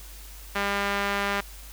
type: tone with band-pass filter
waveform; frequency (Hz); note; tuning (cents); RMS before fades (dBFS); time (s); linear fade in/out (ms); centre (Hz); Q
sawtooth; 200.6; G3; +40; -27; 0.55-1.41; 10; 1700; 0.96
effects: added 50 Hz sine -42 dBFS peak until 1.72 s + white hiss -47 dBFS RMS until 1.72 s